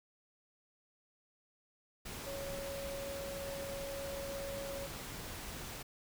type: tone in noise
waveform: sine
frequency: 554.4 Hz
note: C#5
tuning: in tune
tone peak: -41 dBFS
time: 2.26-4.87 s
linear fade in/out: 10 ms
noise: pink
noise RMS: -45 dBFS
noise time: 2.05-5.83 s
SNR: +1 dB
effects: none